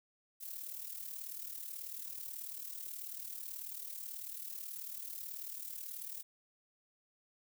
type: noise with amplitude modulation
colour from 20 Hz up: violet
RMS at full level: -42 dBFS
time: 0.4-6.23 s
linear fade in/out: 20 ms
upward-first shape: sine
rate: 38.3 Hz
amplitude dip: 65%
effects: none